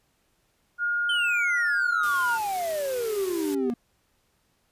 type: tone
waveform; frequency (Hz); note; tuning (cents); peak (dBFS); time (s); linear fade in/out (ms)
sine; 1424; F6; +33; -23; 0.78-2.39; 50
type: exponential sweep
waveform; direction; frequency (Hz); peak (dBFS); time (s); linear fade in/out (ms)
triangle; down; 3136 to 233.1; -24; 1.09-3.74; 5
type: tone with exponential growth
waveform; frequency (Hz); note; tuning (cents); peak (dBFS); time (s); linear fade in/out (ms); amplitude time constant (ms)
sine; 393.2; G4; +5; -24; 1.81-3.7; 0; 410
type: noise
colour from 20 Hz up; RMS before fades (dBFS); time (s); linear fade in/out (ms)
white; -39; 2.03-3.55; 5
effects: pink hiss -69 dBFS RMS until 4.71 s + resampled to 32000 Hz